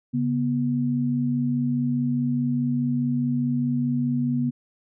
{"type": "tone pair together", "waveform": "sine", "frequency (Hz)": [138.59, 243.4], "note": ["C#3", "B3"], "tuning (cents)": [0, -25], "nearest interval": "minor seventh", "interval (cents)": 975, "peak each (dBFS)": [-26, -22], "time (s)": [0.13, 4.51], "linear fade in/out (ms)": 20, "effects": []}